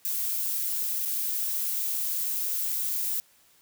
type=noise with dropouts; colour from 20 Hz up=violet; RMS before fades=-29 dBFS; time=0.05-3.2 s; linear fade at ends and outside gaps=0 ms; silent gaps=1.051-1.057 s; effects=white hiss -61 dBFS RMS until 3.61 s